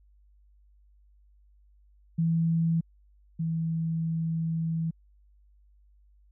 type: tone pair in turn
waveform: sine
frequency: 164.81 / 163.01 Hz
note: E3 / E3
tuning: 0 / -19 cents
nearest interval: unison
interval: 19 cents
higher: first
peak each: -22 / -26 dBFS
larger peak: first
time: 2.18-2.81 / 3.39-4.91 s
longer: second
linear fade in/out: 10 ms
effects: added 50 Hz sine -57 dBFS peak until 6.31 s